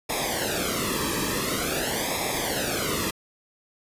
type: noise with flanger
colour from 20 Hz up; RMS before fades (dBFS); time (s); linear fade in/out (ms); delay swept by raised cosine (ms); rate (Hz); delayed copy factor
pink; -27; 0.09-3.11; 10; 0.67 to 1.41; 0.47; -0.85
effects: resampled to 32000 Hz